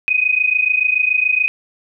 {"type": "tone pair together", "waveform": "sine", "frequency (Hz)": [2489, 2516], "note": ["D#7", "D#7"], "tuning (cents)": [0, 19], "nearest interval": "unison", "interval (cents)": 19, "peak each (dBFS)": -16, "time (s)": [0.08, 1.48], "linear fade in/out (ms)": 0, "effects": []}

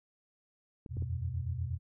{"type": "clicks", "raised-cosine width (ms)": 3, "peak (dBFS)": -31, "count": 3, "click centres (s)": [0.862, 0.97, 1.023]}
{"type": "chord", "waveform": "sine", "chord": "E suspended second", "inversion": "none", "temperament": "equal with one note detuned", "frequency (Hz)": [82.41, 90.6, 123.47], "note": ["E2", "F#2", "B2"], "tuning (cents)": [0, -36, 0], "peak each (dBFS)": -37, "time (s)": [0.89, 1.79], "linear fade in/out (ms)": 50}
{"effects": []}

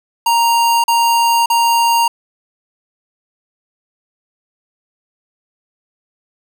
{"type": "tone bursts", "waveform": "square", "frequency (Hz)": 932.3, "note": "A#5", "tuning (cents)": 0, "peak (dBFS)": -11, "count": 3, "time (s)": [0.26, 2.08], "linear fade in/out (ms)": 5, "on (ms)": 580, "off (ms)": 40, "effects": ["7-bit"]}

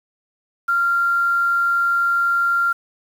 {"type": "tone with quantisation", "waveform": "sine", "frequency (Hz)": 1386, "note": "F6", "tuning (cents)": -14, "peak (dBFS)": -15, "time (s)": [0.68, 2.73], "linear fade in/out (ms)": 10, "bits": 7, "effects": []}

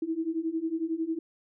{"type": "beating tone pair", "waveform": "sine", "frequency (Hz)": [318.5, 329.5], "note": ["D#4", "E4"], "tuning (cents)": [41, -1], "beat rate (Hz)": 11, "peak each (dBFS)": [-32, -30], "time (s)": [0.02, 1.19], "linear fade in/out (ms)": 5, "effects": []}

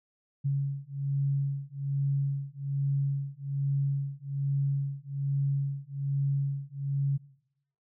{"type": "beating tone pair", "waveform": "sine", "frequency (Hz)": [138.59, 139.79], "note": ["C#3", "C#3"], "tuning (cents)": [0, 15], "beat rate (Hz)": 1.2, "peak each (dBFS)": -30, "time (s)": [0.44, 7.18], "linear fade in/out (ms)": 20, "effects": ["noise-tail reverb RT60 0.8 s tail -21 dB re dry"]}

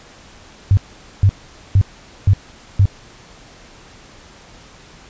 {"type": "tone bursts", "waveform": "sine", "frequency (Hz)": 98, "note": "G2", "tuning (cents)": 0, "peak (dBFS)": -7, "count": 5, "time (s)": [0.71, 2.855], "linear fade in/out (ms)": 0, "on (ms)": 61, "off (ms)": 460, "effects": ["pink hiss -43 dBFS RMS until 5.09 s", "resampled to 16000 Hz"]}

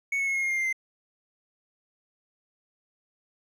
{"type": "tone with pitch steps", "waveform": "triangle", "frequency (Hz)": [2217, 2197, 2176, 2156, 2137, 2117, 2097, 2078], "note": ["C#7", "C#7", "C#7", "C#7", "C7", "C7", "C7", "C7"], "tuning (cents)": [0, -16, -33, -49, 36, 20, 3, -12], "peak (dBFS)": -23, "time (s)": [0.12, 0.728], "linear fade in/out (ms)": 5, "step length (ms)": 76, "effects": []}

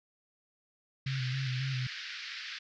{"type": "band-pass noise", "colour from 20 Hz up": "pink", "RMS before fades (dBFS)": -42, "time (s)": [1.06, 2.59], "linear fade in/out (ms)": 10, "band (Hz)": [1500, 5200], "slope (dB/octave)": 48}
{"type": "tone with vibrato", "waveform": "sine", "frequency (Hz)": 130.81, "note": "C3", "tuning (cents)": 0, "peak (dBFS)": -31, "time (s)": [1.06, 1.87], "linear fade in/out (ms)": 5, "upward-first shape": "square", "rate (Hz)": 3.7, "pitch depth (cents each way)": 43}
{"effects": []}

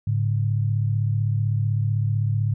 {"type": "tone pair together", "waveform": "sine", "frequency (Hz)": [106.9, 142.7], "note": ["A2", "D3"], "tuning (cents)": [-49, -49], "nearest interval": "perfect fourth", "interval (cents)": 500, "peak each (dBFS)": [-20, -26], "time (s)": [0.07, 2.54], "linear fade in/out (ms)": 5, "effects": []}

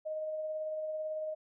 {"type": "tone with tremolo", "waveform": "sine", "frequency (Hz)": 622, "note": "D#5", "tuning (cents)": -1, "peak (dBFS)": -33, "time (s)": [0.05, 1.35], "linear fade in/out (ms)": 20, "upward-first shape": "sine", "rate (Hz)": 18, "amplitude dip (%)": 25, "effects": []}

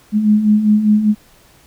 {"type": "beating tone pair", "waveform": "sine", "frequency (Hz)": [207.7, 212.7], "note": ["G#3", "G#3"], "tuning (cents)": [0, 42], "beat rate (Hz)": 5, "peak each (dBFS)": [-17, -10], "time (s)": [0.12, 1.15], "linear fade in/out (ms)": 50, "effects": ["pink hiss -49 dBFS RMS until 1.66 s"]}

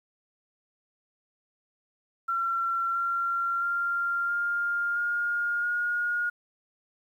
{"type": "tone with pitch steps", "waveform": "sine", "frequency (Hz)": [1361, 1375.2, 1389.6, 1404.1, 1418.8, 1433.6], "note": ["F6", "F6", "F6", "F6", "F6", "F6"], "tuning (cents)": [-45, -27, -9, 9, 27, 45], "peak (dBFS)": -25, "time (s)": [2.28, 6.3], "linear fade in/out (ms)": 10, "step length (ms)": 670, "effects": ["10-bit"]}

